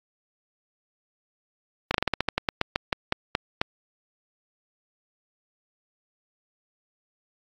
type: slowing click train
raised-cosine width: 0.3 ms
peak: -6 dBFS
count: 16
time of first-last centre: 1.91-3.615 s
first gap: 33 ms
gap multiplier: 1.16
effects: AAC 64 kbps